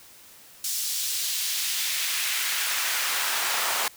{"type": "noise with high-pass filter sweep", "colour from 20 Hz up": "pink", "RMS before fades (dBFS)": -27, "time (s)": [0.64, 3.88], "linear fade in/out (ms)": 2, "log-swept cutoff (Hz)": [5600, 840], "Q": 1, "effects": ["white hiss -50 dBFS RMS until 3.96 s"]}